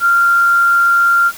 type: tone with frequency modulation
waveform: sine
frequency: 1387 Hz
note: F6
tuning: 12 cents flat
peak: -8 dBFS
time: 0-1.32 s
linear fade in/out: 50 ms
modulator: 89.8 Hz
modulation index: 0.22
effects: white hiss -33 dBFS RMS until 1.37 s